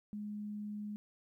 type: tone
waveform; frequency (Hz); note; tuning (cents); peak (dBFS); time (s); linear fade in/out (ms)
sine; 208.7; G#3; +9; -39; 0.13-0.96; 0
effects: 13-bit